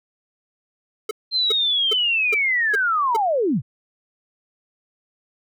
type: tone bursts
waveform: square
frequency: 432.7 Hz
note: A4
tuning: 29 cents flat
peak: -22 dBFS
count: 6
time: 1.09-3.166 s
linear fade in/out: 5 ms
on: 21 ms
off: 390 ms
type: linear sweep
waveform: sine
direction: down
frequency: 4164 to 92.5 Hz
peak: -17 dBFS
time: 1.31-3.62 s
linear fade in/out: 50 ms
effects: none